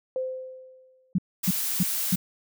sine tone with exponential decay, 517 Hz, C5, 21 cents flat, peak -24 dBFS, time 0.16-1.13 s, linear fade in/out 1 ms, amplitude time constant 210 ms
sine tone bursts, 182.9 Hz, F#3, 20 cents flat, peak -19 dBFS, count 4, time 1.15-2.156 s, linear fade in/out 5 ms, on 34 ms, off 290 ms
blue noise, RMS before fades -28 dBFS, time 1.43-2.16 s, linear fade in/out 10 ms
effects none

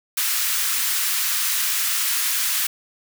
white high-pass noise, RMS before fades -22 dBFS, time 0.17-2.67 s, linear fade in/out 5 ms, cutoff 1200 Hz, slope 24 dB/octave, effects none

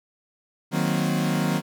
40% pulse chord, C half-diminished seventh, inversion first, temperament equal, 155.56 / 185 / 233.1 / 261.6 Hz, Eb3 / Gb3 / Bb3 / C4, 0 / 0 / 0 / 0 cents, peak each -25 / -25 / -28 / -28 dBFS, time 0.71-1.62 s, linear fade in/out 50 ms, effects none

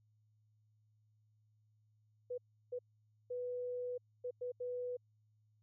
sine tone bursts at uneven times, 493.9 Hz, B4, in tune, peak -38 dBFS, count 6, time 2.3-2.38 / 2.72-2.79 / 3.3-3.98 / 4.24-4.31 / 4.41-4.52 / 4.6-4.97 s, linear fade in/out 10 ms, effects added 107 Hz sine -70 dBFS peak until 5.62 s

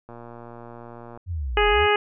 click train, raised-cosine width 1 ms, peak -27 dBFS, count 129, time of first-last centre 0.09-1.175 s, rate 118 Hz
sine linear two-way sweep, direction down then up, 93.6 to 38.89 to 93.6 Hz, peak -25 dBFS, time 1.26-1.88 s, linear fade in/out 50 ms, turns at 1.69 s
harmonic tone, 415.9 Hz, G#4, 2 cents sharp, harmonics 1 / 2 / 3 / 4 / 5 / 6 / 7, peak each -20 / -23 / -25 / -26 / -27 / -28 / -28 dBFS, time 1.57-1.96 s, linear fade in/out 2 ms
effects none

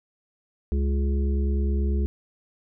harmonic tone, 69.3 Hz, C#2, in tune, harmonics 1 / 3 / 5 / 6, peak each -21 / -31 / -35 / -37 dBFS, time 0.72-2.06 s, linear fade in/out 0 ms, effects none

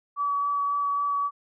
sine tone with vibrato, 1142 Hz, D6, 49 cents flat, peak -23 dBFS, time 0.16-1.31 s, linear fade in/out 50 ms, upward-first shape sine, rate 3.7 Hz, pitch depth 10 cents each way, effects none

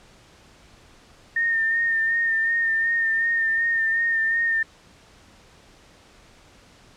sine tone with vibrato, 1823 Hz, A#6, 39 cents flat, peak -19 dBFS, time 1.36-4.63 s, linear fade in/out 5 ms, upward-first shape sine, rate 2.7 Hz, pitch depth 27 cents each way, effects pink hiss -52 dBFS RMS until 6.96 s + low-pass 7000 Hz 12 dB/octave

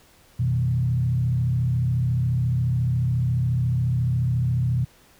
sine tone with frequency modulation, 123.47 Hz, B2, in tune, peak -19 dBFS, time 0.39-4.85 s, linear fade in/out 10 ms, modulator 34.2 Hz, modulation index 0.78, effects pink hiss -55 dBFS RMS until 5.19 s

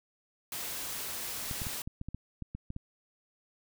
white noise, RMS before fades -38 dBFS, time 0.52-1.82 s, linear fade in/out 2 ms
clicks, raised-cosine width 5 ms, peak -26 dBFS, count 11, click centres 1.512 / 1.618 / 1.668 / 1.875 / 2.014 / 2.086 / 2.146 / 2.423 / 2.55 / 2.704 / 2.764 s
effects none

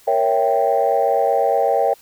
sine chord, A# diminished seventh, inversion none, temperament equal, 466.2 / 554.4 / 659.3 / 784 Hz, A#4 / C#5 / E5 / G5, 0 / 0 / 0 / 0 cents, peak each -20 / -19 / -20 / -18 dBFS, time 0.07-1.94 s, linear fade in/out 10 ms, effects tanh soft clip ceiling -6 dBFS + white hiss -50 dBFS RMS until 2.01 s

